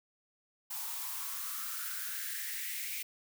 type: noise with high-pass filter sweep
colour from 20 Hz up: blue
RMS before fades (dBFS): -39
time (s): 0.7-3.03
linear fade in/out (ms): 10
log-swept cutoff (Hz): 850 to 2300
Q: 6
effects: none